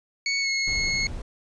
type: tone with pitch glide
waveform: 25% pulse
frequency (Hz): 2221 to 2173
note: C#7 to C#7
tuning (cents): +3 to -35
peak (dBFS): -19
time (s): 0.26-1.07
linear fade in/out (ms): 2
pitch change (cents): -38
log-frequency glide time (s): 0.4-0.49
type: noise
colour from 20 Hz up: brown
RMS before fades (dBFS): -33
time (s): 0.67-1.22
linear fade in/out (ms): 5
effects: resampled to 22050 Hz